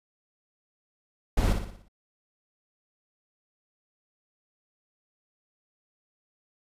brown noise with echo, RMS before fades -23 dBFS, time 1.37-1.53 s, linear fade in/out 5 ms, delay 59 ms, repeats 6, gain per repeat -6 dB, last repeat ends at 1.884 s, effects resampled to 32000 Hz

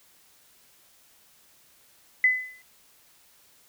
sine tone with exponential decay, 2014 Hz, B6, 33 cents sharp, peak -14 dBFS, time 2.24-2.62 s, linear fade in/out 2 ms, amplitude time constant 82 ms, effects white hiss -59 dBFS RMS until 3.68 s

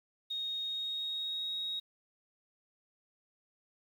sine tone with pitch glide, 3729 to 3775 Hz, A#7 to A#7, 0 to +21 cents, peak -34 dBFS, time 0.3-1.8 s, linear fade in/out 10 ms, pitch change +21 cents, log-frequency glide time 0.62-1.5 s, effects 10-bit

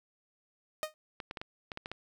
sawtooth tone with exponential decay, 619 Hz, D#5, 9 cents flat, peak -25 dBFS, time 0.83-0.94 s, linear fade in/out 0 ms, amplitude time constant 22 ms
clicks, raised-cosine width 0.3 ms, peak -23 dBFS, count 8, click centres 1.202 / 1.311 / 1.372 / 1.415 / 1.718 / 1.774 / 1.859 / 1.916 s
effects none

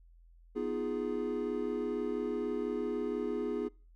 triangle chord, F half-diminished seventh, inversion second, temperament equal, 246.9 / 311.1 / 349.2 / 415.3 Hz, Cb4 / Eb4 / F4 / Ab4, 0 / 0 / 0 / 0 cents, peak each -36 / -38 / -37 / -33 dBFS, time 0.55-3.69 s, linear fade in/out 20 ms, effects noise-tail reverb RT60 0.4 s tail -26 dB re dry + added 42 Hz sine -56 dBFS peak until 3.95 s

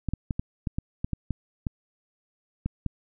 clicks, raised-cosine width 5 ms, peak -15 dBFS, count 12, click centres 0.087 / 0.136 / 0.308 / 0.395 / 0.672 / 0.785 / 1.045 / 1.133 / 1.307 / 1.668 / 2.66 / 2.863 s, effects none

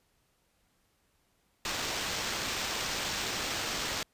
white noise with sample-and-hold, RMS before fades -34 dBFS, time 1.65-4.03 s, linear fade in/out 2 ms, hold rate 11025 Hz, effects pink hiss -72 dBFS RMS until 4.13 s + resampled to 32000 Hz

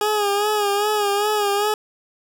20% pulse tone with vibrato, 413.5 Hz, G#4, 8 cents flat, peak -13 dBFS, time 0.01-1.74 s, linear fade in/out 2 ms, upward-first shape sine, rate 2.5 Hz, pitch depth 53 cents each way, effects none

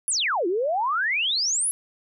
sine exponential two-way sweep, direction down then up, 11175 to 332.3 to 11175 Hz, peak -21 dBFS, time 0.08-1.71 s, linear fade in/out 0 ms, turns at 0.47 s, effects none

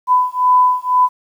sine beating tone pair, 1000 / 1002 Hz, B5 / B5, +21 / +25 cents, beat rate 2 Hz, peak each -13 dBFS, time 0.07-1.09 s, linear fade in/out 50 ms, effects 8-bit

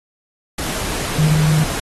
sine tone in noise, 154.2 Hz, D#3, 15 cents flat, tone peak -12 dBFS, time 1.18-1.64 s, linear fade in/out 5 ms, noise pink, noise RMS -24 dBFS, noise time 0.58-1.8 s, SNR +9 dB, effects AAC 32 kbps

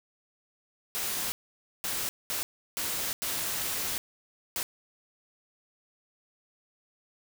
white noise bursts at uneven times, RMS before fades -32 dBFS, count 6, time 0.95-1.32 / 1.84-2.09 / 2.3-2.43 / 2.77-3.13 / 3.22-3.98 / 4.56-4.63 s, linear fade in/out 0 ms, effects none

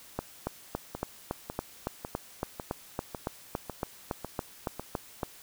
two click trains, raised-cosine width 1 ms, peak -16 / -21 dBFS, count 19 / 8, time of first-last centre 0.19-5.232 / 0.95-4.796 s, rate 3.57 / 1.82 Hz, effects white hiss -52 dBFS RMS until 5.42 s

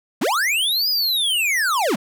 square linear two-way sweep, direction up then down, 160.4 to 5040 to 160.4 Hz, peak -18 dBFS, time 0.21-1.96 s, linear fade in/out 10 ms, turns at 0.89 s, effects none

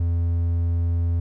triangle tone, 85 Hz, F2, 46 cents flat, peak -17 dBFS, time 0-1.2 s, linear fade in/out 5 ms, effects none

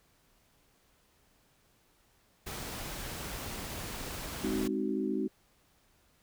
pink noise, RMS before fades -40 dBFS, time 2.46-4.68 s, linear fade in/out 10 ms
sine chord, Ab dominant seventh, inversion none, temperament equal with one note detuned, 207.7 / 261.6 / 311.1 / 376 Hz, Ab3 / C4 / Eb4 / Gb4, 0 / 0 / 0 / +28 cents, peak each -35 dBFS, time 4.43-5.28 s, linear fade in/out 10 ms
effects pink hiss -68 dBFS RMS until 6.22 s

